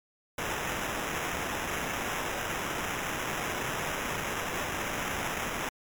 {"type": "noise with sample-and-hold", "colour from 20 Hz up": "violet", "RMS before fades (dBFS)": -33, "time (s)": [0.38, 5.69], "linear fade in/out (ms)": 2, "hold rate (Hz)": 4410, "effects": ["MP3 96 kbps"]}